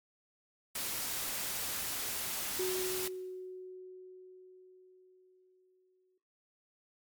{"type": "noise", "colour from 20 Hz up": "white", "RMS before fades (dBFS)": -37, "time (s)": [0.75, 3.08], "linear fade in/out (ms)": 5}
{"type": "tone with exponential decay", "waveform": "sine", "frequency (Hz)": 370, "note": "F#4", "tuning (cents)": 0, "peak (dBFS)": -31, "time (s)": [2.59, 6.18], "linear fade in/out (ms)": 5, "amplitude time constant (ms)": 780}
{"effects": ["noise-tail reverb RT60 1.0 s tail -21 dB re dry", "MP3 96 kbps"]}